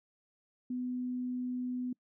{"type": "tone", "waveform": "sine", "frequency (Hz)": 250, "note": "B3", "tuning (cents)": 21, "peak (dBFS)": -33, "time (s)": [0.7, 1.93], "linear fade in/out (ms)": 5, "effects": ["noise-tail reverb RT60 0.1 s tail -26 dB re dry"]}